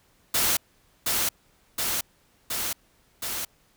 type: noise with echo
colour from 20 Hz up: white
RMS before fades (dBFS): -23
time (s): 0.34-0.57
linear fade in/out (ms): 5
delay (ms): 720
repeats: 4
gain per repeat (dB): -2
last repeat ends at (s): 3.45
effects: pink hiss -63 dBFS RMS until 3.76 s